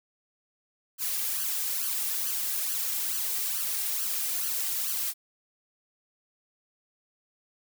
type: noise with flanger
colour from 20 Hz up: blue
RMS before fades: -30 dBFS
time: 0.98-5.14 s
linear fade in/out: 50 ms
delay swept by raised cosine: 0.66 to 2.56 ms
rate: 2.3 Hz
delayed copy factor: +0.75
effects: none